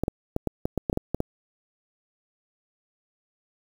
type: clicks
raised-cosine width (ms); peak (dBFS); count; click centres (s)
2; -11; 11; 0.036 / 0.081 / 0.364 / 0.473 / 0.655 / 0.777 / 0.898 / 0.929 / 0.974 / 1.146 / 1.204
effects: 7-bit